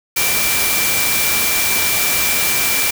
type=tone in noise; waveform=sine; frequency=2349 Hz; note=D7; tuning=in tune; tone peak=-21 dBFS; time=0.16-2.91 s; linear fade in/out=10 ms; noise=white; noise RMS=-17 dBFS; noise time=0.16-2.91 s; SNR=-7 dB; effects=none